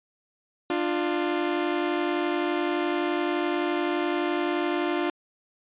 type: tone pair together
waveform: sawtooth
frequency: 297.7 / 349.4 Hz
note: D4 / F4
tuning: +24 / +1 cents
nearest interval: minor third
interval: 277 cents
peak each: -24 / -22 dBFS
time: 0.7-5.1 s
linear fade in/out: 2 ms
effects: resampled to 8000 Hz

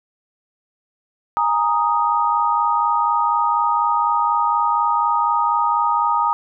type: chord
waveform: sine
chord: Ab suspended second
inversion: none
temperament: equal with one note detuned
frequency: 828.2 / 932.3 / 1244.5 Hz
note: Ab5 / Bb5 / Eb6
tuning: -5 / 0 / 0 cents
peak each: -23 / -18 / -19 dBFS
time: 1.37-6.33 s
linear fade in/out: 0 ms
effects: none

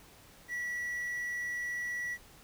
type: tone with quantisation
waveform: triangle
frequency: 1944 Hz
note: B6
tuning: 28 cents flat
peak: -32 dBFS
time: 0.48-2.18 s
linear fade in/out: 50 ms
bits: 10
effects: pink hiss -57 dBFS RMS until 2.43 s

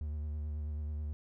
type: tone with vibrato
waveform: triangle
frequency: 75 Hz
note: D2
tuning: 37 cents sharp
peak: -33 dBFS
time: 0.01-1.13 s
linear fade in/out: 0 ms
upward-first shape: sine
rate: 9.2 Hz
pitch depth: 34 cents each way
effects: none

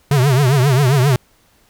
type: tone with vibrato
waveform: square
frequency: 134.7 Hz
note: C#3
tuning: 49 cents flat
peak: -11 dBFS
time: 0.11-1.16 s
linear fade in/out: 2 ms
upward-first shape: triangle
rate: 7.5 Hz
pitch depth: 190 cents each way
effects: pink hiss -55 dBFS RMS until 1.69 s

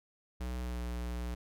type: tone with pitch glide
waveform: square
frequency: 61.74 to 60.19 Hz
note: B1 to B1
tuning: 0 to -44 cents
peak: -36 dBFS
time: 0.4-1.35 s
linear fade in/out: 10 ms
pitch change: -44 cents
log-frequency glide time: 0.63-0.77 s
effects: none

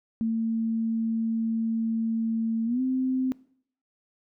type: tone with pitch glide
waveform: sine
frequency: 225.6 to 259.1 Hz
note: A3 to C4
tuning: +44 to -17 cents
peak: -23 dBFS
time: 0.21-3.32 s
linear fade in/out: 0 ms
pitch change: +239 cents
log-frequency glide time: 2.65-2.81 s
effects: noise-tail reverb RT60 0.6 s tail -21 dB re dry

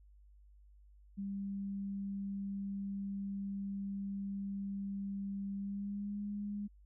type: tone with pitch glide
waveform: sine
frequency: 197.8 to 204.7 Hz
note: G3 to G#3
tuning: +16 to -25 cents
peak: -37 dBFS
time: 1.17-6.68 s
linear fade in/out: 20 ms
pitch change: +59 cents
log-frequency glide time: 5.56-6.2 s
effects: added 50 Hz sine -58 dBFS peak until 6.85 s

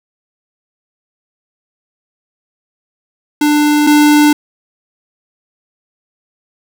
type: tone pair in turn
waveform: square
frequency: 296.9 / 296.9 Hz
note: D4 / D4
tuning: +19 / +19 cents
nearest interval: unison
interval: 0 cents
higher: neither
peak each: -9 / -6 dBFS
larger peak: second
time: 3.41-3.87 / 3.87-4.33 s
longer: neither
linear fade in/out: 5 ms
effects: none

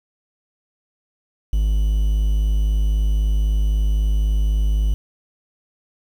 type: tone with quantisation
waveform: triangle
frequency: 51.91 Hz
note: G#1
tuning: in tune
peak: -13 dBFS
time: 1.53-4.94 s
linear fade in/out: 0 ms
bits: 7
effects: none

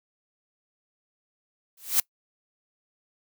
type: noise with exponential growth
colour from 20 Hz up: blue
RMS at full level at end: -17 dBFS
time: 1.77-2 s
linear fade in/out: 5 ms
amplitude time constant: 48 ms
effects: noise-tail reverb RT60 0.1 s tail -24 dB re dry

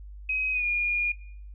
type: tone with pitch glide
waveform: sine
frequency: 2531 to 2429 Hz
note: D#7 to D#7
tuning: +29 to -42 cents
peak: -24 dBFS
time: 0.29-1.12 s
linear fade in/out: 5 ms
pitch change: -71 cents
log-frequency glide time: 0.52-0.65 s
effects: noise-tail reverb RT60 0.6 s tail -19 dB re dry + added 50 Hz sine -40 dBFS peak until 1.54 s

